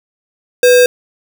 sine tone with sample-and-hold, 493.9 Hz, B4, in tune, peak -4 dBFS, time 0.63-0.86 s, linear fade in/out 2 ms, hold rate 2100 Hz, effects none

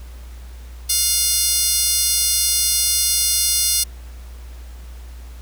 10% pulse tone with high-pass filter, 709 Hz, F5, 26 cents sharp, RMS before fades -18 dBFS, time 0.89-3.84 s, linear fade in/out 10 ms, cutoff 6700 Hz, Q 3, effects added 60 Hz sine -33 dBFS peak until 5.41 s + pink hiss -48 dBFS RMS until 5.41 s

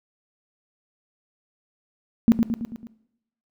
sine tone with echo, 229.4 Hz, A#3, 28 cents flat, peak -10 dBFS, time 2.28-2.32 s, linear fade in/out 0 ms, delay 110 ms, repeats 5, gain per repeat -5 dB, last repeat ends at 2.87 s, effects noise-tail reverb RT60 0.8 s tail -18 dB re dry

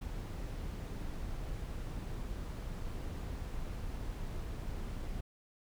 brown noise, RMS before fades -40 dBFS, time 0.01-5.21 s, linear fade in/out 10 ms, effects none

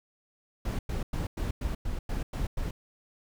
brown noise bursts, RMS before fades -31 dBFS, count 9, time 0.65-2.71 s, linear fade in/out 5 ms, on 140 ms, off 100 ms, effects none

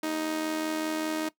sawtooth tone with amplitude modulation, 312.4 Hz, D#4, 7 cents sharp, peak -22 dBFS, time 0.03-1.29 s, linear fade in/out 5 ms, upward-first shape sine, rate 85.1 Hz, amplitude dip 50%, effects noise-tail reverb RT60 0.1 s tail -18 dB re dry

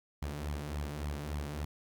sawtooth tone with flanger, 73.42 Hz, D2, in tune, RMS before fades -38 dBFS, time 0.22-1.65 s, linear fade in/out 5 ms, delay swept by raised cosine 0.91 to 6.61 ms, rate 3.5 Hz, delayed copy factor +0.6, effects 12-bit

